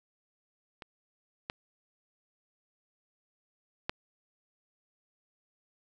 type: clicks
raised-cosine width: 0.3 ms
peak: -27 / -18 / -14 dBFS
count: 3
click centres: 0.822 / 1.499 / 3.895 s
effects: none